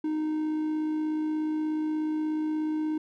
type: tone with amplitude modulation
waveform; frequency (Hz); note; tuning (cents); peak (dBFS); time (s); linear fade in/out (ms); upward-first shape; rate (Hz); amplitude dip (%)
triangle; 309.3; D#4; -10; -23; 0.04-2.98; 5; sine; 56.7; 25
effects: none